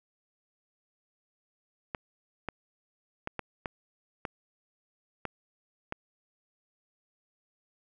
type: clicks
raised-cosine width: 0.5 ms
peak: -18 dBFS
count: 8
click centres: 1.948 / 2.487 / 3.274 / 3.393 / 3.658 / 4.252 / 5.253 / 5.924 s
effects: none